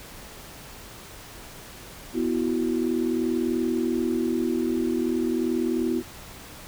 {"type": "chord", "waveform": "sine", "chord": "B suspended fourth", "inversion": "none", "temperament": "equal", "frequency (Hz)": [246.9, 329.6, 370], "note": ["B3", "E4", "F#4"], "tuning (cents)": [0, 0, 0], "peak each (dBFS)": [-26, -26, -28], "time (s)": [2.13, 6.03], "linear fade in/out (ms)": 50, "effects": ["pink hiss -43 dBFS RMS until 6.67 s"]}